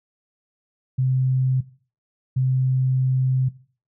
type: tone bursts at uneven times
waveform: sine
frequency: 130 Hz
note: C3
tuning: 11 cents flat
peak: -17 dBFS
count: 2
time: 0.98-1.61 / 2.36-3.49 s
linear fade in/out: 10 ms
effects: noise-tail reverb RT60 0.4 s tail -17 dB re dry